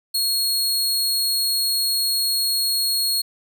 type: tone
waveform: sawtooth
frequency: 4308 Hz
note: C8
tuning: 50 cents sharp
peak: -16 dBFS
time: 0.14-3.22 s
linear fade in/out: 10 ms
effects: none